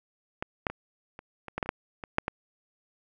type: clicks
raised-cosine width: 0.5 ms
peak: -16 / -11 / -21 / -27 / -24 / -16 / -12 / -29 / -9 / -22 / -7 / -14 dBFS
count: 12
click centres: 0.425 / 0.668 / 0.7 / 1.191 / 1.483 / 1.58 / 1.628 / 1.66 / 1.691 / 2.038 / 2.184 / 2.281 s
effects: none